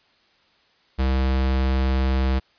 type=tone; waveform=square; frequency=65.7 Hz; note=C2; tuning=8 cents sharp; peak=-19 dBFS; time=0.98-2.4 s; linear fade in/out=20 ms; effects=white hiss -60 dBFS RMS until 2.58 s + resampled to 11025 Hz